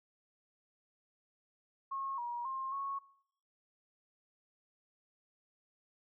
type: tone with pitch steps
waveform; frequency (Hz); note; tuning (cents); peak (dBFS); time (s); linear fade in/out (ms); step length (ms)
sine; 1086 / 955 / 1063 / 1102; C#6 / A#5 / C6 / C#6; -36 / +42 / +27 / -11; -36; 1.91-2.99; 10; 270
effects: noise-tail reverb RT60 0.7 s tail -21 dB re dry